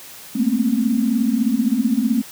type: tone cluster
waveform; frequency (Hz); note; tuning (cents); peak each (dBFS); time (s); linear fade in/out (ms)
sine; 211 / 226.2 / 242.1 / 265.4; G#3 / A3 / B3 / C4; +28 / +48 / -34 / +25; -24 / -19 / -22 / -21; 0.35-2.22; 10
effects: white hiss -39 dBFS RMS until 2.31 s + high-pass 60 Hz 12 dB/octave